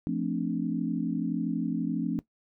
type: chord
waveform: sine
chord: D minor seventh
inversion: first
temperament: equal with one note detuned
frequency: 172.91 / 220 / 261.6 / 293.7 Hz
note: F3 / A3 / C4 / D4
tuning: -17 / 0 / 0 / 0 cents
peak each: -32 dBFS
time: 0.07-2.19 s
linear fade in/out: 0 ms
effects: noise-tail reverb RT60 0.1 s tail -17 dB re dry